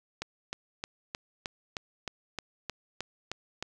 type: click train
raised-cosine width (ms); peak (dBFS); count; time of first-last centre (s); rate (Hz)
0.2; -17; 12; 0.22-3.626; 3.23
effects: none